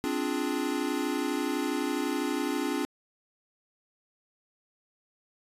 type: chord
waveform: square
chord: D half-diminished seventh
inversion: third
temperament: equal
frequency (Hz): 261.6 / 293.7 / 349.2 / 415.3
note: C4 / D4 / F4 / Ab4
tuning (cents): 0 / 0 / 0 / 0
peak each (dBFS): -34 / -32 / -35 / -37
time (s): 0.04-2.85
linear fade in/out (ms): 0
effects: resampled to 32000 Hz